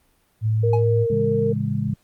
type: tone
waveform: sine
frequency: 109.4 Hz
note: A2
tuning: 9 cents flat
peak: -17 dBFS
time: 0.41-1.07 s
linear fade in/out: 50 ms
type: tone with pitch glide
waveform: sine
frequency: 468 to 458.1 Hz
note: A#4 to A#4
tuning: +7 to -30 cents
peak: -19 dBFS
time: 0.63-1.53 s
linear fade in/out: 10 ms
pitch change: -37 cents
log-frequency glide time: 1.02-1.13 s
type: tone with exponential decay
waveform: triangle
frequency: 840 Hz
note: G#5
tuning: 19 cents sharp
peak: -18 dBFS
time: 0.73-0.85 s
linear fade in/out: 5 ms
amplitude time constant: 26 ms
type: chord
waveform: sine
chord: A major seventh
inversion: none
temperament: just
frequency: 110 / 137.5 / 165 / 206.2 Hz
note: A2 / C#3 / E3 / G#3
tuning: 0 / -14 / +2 / -12 cents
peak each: -26 / -25 / -31 / -25 dBFS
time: 1.1-1.94 s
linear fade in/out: 5 ms
effects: pink hiss -63 dBFS RMS until 2.03 s + Opus 32 kbps